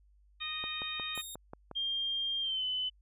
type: harmonic tone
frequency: 619 Hz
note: D#5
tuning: 9 cents flat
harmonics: 2 / 3 / 4 / 5 / 6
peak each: -45 / -46 / -41 / -46 / -38 dBFS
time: 0.4-1.22 s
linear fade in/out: 20 ms
type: click train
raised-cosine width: 1 ms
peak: -29 dBFS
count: 7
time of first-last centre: 0.64-1.713 s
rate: 5.59 Hz
type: tone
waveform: 10% pulse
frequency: 3701 Hz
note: A#7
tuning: 13 cents flat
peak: -34 dBFS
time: 1.15-1.35 s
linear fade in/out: 2 ms
type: tone with pitch glide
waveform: sine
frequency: 3200 to 3020 Hz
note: G7 to F#7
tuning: +35 to +35 cents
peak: -31 dBFS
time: 1.75-2.9 s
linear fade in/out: 20 ms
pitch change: -100 cents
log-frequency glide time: 2.41-2.64 s
effects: added 50 Hz sine -61 dBFS peak until 3.01 s + resampled to 32000 Hz